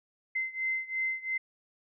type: beating tone pair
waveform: sine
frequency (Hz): 2067 / 2069.9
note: C7 / C7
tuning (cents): -22 / -19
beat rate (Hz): 2.9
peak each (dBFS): -32 / -34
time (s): 0.35-1.38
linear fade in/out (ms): 10
effects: none